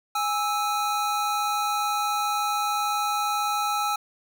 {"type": "tone pair together", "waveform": "square", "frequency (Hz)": [826.5, 1311], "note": ["G#5", "E6"], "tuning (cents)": [-9, -10], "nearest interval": "minor sixth", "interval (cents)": 799, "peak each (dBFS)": -27, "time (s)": [0.15, 3.96], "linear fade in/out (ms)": 5, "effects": []}